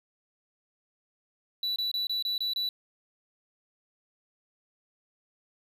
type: tone bursts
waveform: triangle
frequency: 3951 Hz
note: B7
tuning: in tune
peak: -26 dBFS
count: 7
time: 1.63-2.69 s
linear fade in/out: 2 ms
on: 130 ms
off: 25 ms
effects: none